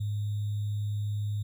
sine tone with sample-and-hold, 103.83 Hz, G#2, in tune, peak -28 dBFS, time 0-1.43 s, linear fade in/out 10 ms, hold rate 3675 Hz, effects none

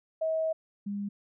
sine tone pair in turn, 640 / 202.3 Hz, D#5 / G#3, +49 / -45 cents, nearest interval octave + minor sixth, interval 1994 cents, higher first, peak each -26 / -31 dBFS, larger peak first, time 0.21-0.53 / 0.86-1.09 s, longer first, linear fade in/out 10 ms, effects none

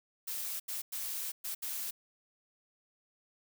blue noise bursts at uneven times, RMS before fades -38 dBFS, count 5, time 0.27-0.6 / 0.68-0.82 / 0.92-1.32 / 1.44-1.55 / 1.62-1.91 s, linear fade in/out 10 ms, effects none

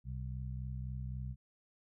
harmonic tone, 63.8 Hz, C2, 43 cents flat, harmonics 1 / 2 / 3, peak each -41 / -41 / -50 dBFS, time 0.04-1.36 s, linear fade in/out 50 ms, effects none

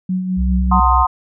sine tone with tremolo, 185 Hz, F#3, in tune, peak -15 dBFS, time 0.09-0.8 s, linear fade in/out 5 ms, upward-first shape sine, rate 4.9 Hz, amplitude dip 45%
sine tone with vibrato, 64.3 Hz, C2, 30 cents flat, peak -14 dBFS, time 0.36-1.06 s, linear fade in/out 50 ms, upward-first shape sine, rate 8.9 Hz, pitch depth 15 cents each way
sine chord, C half-diminished seventh, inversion second, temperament equal with one note detuned, 740 / 908.9 / 1046.5 / 1244.5 Hz, Gb5 / Bb5 / C6 / Eb6, 0 / -44 / 0 / 0 cents, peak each -19 / -18 / -14 / -18 dBFS, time 0.71-1.07 s, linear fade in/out 10 ms
effects none

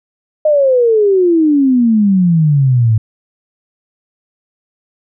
sine exponential sweep, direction down, 622.3 to 106.7 Hz, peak -7 dBFS, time 0.45-2.98 s, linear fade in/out 5 ms, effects none

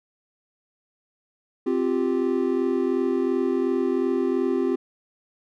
triangle chord, C suspended fourth, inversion none, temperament equal, 261.6 / 349.2 / 392 Hz, C4 / F4 / G4, 0 / 0 / 0 cents, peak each -23 dBFS, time 1.66-4.76 s, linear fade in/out 10 ms, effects none

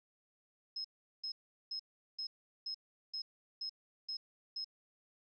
sine tone bursts, 5150 Hz, E8, 41 cents flat, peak -38 dBFS, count 9, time 0.76-4.645 s, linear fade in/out 5 ms, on 85 ms, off 390 ms, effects none

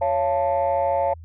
sine chord, Db augmented, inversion none, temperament equal with one note detuned, 554.4 / 687.3 / 880 Hz, Db5 / F5 / A5, 0 / -28 / 0 cents, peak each -21 / -22 / -23 dBFS, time 0.01-1.14 s, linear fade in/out 10 ms, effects tanh soft clip ceiling -13 dBFS + added 82 Hz sine -38 dBFS peak until 1.24 s

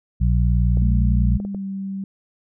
harmonic tone, 59.8 Hz, A#1, 45 cents sharp, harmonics 1 / 2 / 3, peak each -16 / -20 / -24 dBFS, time 0.2-1.38 s, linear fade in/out 20 ms
clicks, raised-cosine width 2 ms, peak -21 dBFS, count 4, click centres 0.772 / 1.401 / 1.45 / 1.547 s
sine tone with pitch glide, 210.7 to 194.33 Hz, G#3 to G3, +25 to -15 cents, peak -25 dBFS, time 0.82-2.04 s, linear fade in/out 2 ms, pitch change -140 cents, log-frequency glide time 1.15-1.64 s
effects none

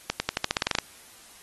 accelerating click train, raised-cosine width 0.2 ms, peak -6 dBFS, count 12, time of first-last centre 0.1-0.786 s, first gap 100 ms, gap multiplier 0.9, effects white hiss -51 dBFS RMS until 1.42 s + AAC 32 kbps

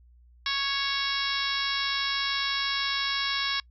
harmonic tone with a mistuned harmonic, 554 Hz, C#5, 1 cent flat, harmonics 2 / 3 / 4 / 5 / 6 / 7 / 8 / 9 / 10, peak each -34 / -33 / -34 / -38 / -34 / -32 / -37 / -38 / -36 dBFS, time 0.46-3.6 s, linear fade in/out 2 ms, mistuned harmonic 10, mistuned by -33 cents, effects noise-tail reverb RT60 0.1 s tail -26 dB re dry + added 60 Hz sine -53 dBFS peak until 3.7 s

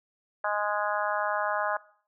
harmonic tone, 207.7 Hz, G#3, in tune, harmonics 3 / 4 / 5 / 6 / 7 / 8, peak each -31 / -32 / -33 / -34 / -34 / -35 dBFS, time 0.44-1.77 s, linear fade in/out 5 ms, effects noise-tail reverb RT60 0.5 s tail -20 dB re dry

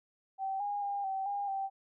sine tone with pitch steps, 773 / 817 / 805 / 771 / 808 / 779 Hz, G5 / G#5 / G5 / G5 / G#5 / G5, -24 / -29 / +46 / -29 / -48 / -11 cents, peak -32 dBFS, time 0.38-1.7 s, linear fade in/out 50 ms, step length 220 ms, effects none

